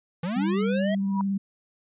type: linear sweep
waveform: square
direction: up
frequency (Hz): 158.3 to 659.3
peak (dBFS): -27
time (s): 0.23-0.95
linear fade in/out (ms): 5
type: tone with vibrato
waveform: sine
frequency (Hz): 196.5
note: G3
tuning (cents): +4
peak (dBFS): -23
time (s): 0.36-1.38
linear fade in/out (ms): 10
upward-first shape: square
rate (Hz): 18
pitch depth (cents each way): 16
type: tone with exponential growth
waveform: sine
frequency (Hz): 969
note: B5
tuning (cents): -33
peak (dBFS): -24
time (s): 1-1.21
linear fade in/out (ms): 1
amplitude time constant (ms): 44
effects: resampled to 8000 Hz